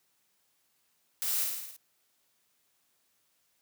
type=noise with echo; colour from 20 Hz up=blue; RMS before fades=-32 dBFS; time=1.22-1.44 s; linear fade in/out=0 ms; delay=54 ms; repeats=6; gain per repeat=-3 dB; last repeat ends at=1.764 s; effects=white hiss -73 dBFS RMS until 3.61 s + high-pass 80 Hz 12 dB/octave